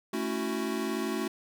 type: chord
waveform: square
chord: F# minor seventh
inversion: first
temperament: equal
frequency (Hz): 220 / 277.2 / 329.6 / 370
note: A3 / C#4 / E4 / F#4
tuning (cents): 0 / 0 / 0 / 0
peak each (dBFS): -35 / -37 / -37 / -35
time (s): 0.13-1.28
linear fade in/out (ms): 5
effects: none